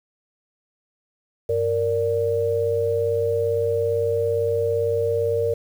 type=tone cluster; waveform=sine; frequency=98.6 / 464.3 / 582 Hz; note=G2 / A#4 / D5; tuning=+11 / -7 / -16 cents; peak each=-29 / -20 / -26 dBFS; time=1.49-5.54 s; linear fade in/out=5 ms; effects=8-bit